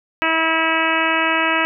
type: harmonic tone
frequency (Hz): 323.8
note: E4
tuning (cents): -31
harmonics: 1 / 2 / 3 / 4 / 5 / 6 / 7 / 8 / 9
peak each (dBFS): -25 / -25 / -23 / -23 / -23 / -24 / -25 / -23 / -28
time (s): 0.22-1.65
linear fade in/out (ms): 0
effects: none